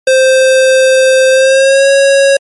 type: tone with pitch glide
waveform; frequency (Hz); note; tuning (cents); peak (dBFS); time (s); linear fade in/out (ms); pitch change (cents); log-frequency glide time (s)
square; 523.3 to 550.9; C5 to C#5; 0 to -11; -5; 0.07-2.37; 5; +89; 1.31-1.89
effects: MP3 48 kbps